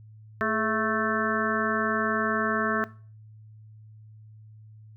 harmonic tone with a mistuned harmonic, 220 Hz, A3, in tune, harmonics 1 / 2 / 3 / 5 / 6 / 7 / 8, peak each -31 / -31 / -31 / -31 / -31 / -31 / -31 dBFS, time 0.41-2.84 s, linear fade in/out 0 ms, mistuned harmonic 2, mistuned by -63 cents, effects noise-tail reverb RT60 0.4 s tail -19 dB re dry + added 108 Hz sine -46 dBFS peak until 4.96 s

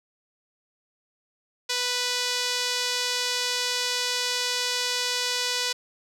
sawtooth tone with band-pass filter, 493.9 Hz, B4, in tune, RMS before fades -27 dBFS, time 1.69-5.73 s, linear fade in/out 10 ms, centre 4700 Hz, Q 1.4, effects none

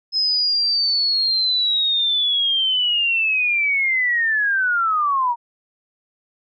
sine linear sweep, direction down, 5140 to 928 Hz, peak -16 dBFS, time 0.12-5.36 s, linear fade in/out 50 ms, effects none

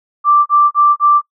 sine tone bursts, 1174.7 Hz, D6, in tune, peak -6 dBFS, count 4, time 0.24-1.216 s, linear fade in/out 50 ms, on 220 ms, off 32 ms, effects noise-tail reverb RT60 0.1 s tail -23 dB re dry

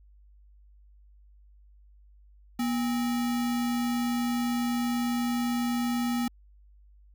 sine tone with sample-and-hold, 241 Hz, B3, 42 cents flat, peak -25 dBFS, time 2.59-6.28 s, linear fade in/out 5 ms, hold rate 1050 Hz, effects added 50 Hz sine -53 dBFS peak until 7.14 s

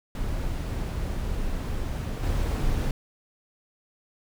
brown noise with level steps, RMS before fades -29 / -25 dBFS, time 0.15-2.91 s, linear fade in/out 2 ms, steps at 2.23 s, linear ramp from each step 5 ms, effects none

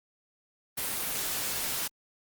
white noise, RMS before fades -32 dBFS, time 0.77-1.88 s, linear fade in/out 10 ms, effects Opus 32 kbps

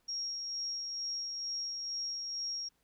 sine tone with tremolo, 5588 Hz, F8, in tune, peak -34 dBFS, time 0.08-2.69 s, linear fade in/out 10 ms, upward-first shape sine, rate 2.2 Hz, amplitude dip 30%, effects pink hiss -75 dBFS RMS until 2.83 s

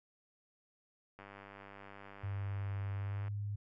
click train, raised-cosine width 0.5 ms, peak -36 dBFS, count 209, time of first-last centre 1.19-3.28 s, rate 99.5 Hz
sine tone with pitch glide, 99 to 102.55 Hz, G2 to G#2, +18 to -21 cents, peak -36 dBFS, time 2.23-3.56 s, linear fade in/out 10 ms, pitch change +61 cents, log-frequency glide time 2.97-3.29 s
effects none

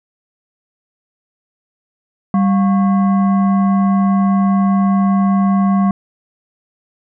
sine tone with frequency modulation, 196 Hz, G3, in tune, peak -10 dBFS, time 2.34-5.91 s, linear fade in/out 2 ms, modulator 905 Hz, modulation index 0.47, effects none

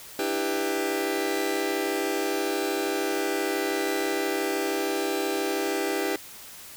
sawtooth chord, E minor seventh, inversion third, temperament just, 296.7 / 329.6 / 395.6 / 494.4 Hz, D4 / E4 / G4 / B4, +18 / 0 / +16 / +2 cents, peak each -29 / -27 / -24 / -29 dBFS, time 0.19-6.16 s, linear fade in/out 2 ms, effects white hiss -44 dBFS RMS until 6.76 s

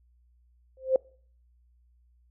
sine tone with exponential growth, 523.3 Hz, C5, in tune, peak -15 dBFS, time 0.77-0.96 s, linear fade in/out 2 ms, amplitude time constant 40 ms, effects noise-tail reverb RT60 0.5 s tail -25 dB re dry + added 60 Hz sine -60 dBFS peak until 2.3 s

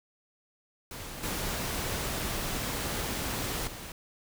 pink noise with level steps, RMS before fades -41 / -33 / -42 dBFS, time 0.91-3.92 s, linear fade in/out 2 ms, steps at 1.23 / 3.67 s, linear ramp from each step 5 ms, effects none

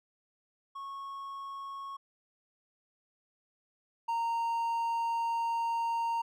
triangle tone pair in turn, 1100 / 925 Hz, C#6 / A#5, -14 / -14 cents, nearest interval minor third, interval 300 cents, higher first, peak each -37 / -27 dBFS, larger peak second, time 0.75-1.97 / 4.08-6.22 s, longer second, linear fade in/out 10 ms, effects none

